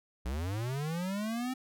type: linear sweep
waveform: square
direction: up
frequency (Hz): 57.1 to 261.6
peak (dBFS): -33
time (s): 0.25-1.54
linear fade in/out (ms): 10
effects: none